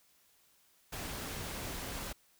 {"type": "noise", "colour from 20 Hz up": "pink", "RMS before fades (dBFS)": -41, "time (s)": [0.92, 2.13], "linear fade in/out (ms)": 10, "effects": ["white hiss -68 dBFS RMS until 2.39 s"]}